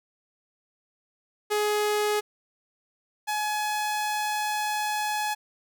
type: tone pair in turn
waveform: sawtooth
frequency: 419.3 / 845.2 Hz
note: G#4 / G#5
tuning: +17 / +30 cents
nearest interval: octave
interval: 1213 cents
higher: second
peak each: -19 / -22 dBFS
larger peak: first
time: 1.5-2.21 / 3.27-5.35 s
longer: second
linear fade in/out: 20 ms
effects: none